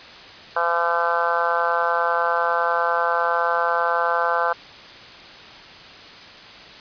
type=harmonic tone; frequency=170.1 Hz; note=F3; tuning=45 cents flat; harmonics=3 / 4 / 5 / 6 / 7 / 8 / 9; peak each=-26 / -26 / -26 / -26 / -26 / -26 / -26 dBFS; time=0.56-4.53 s; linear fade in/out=5 ms; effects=white hiss -41 dBFS RMS until 6.8 s + resampled to 11025 Hz